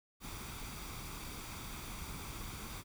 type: noise with comb filter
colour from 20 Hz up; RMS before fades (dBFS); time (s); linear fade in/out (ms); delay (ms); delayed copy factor
pink; -45; 0.2-2.84; 50; 0.85; +0.5
effects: none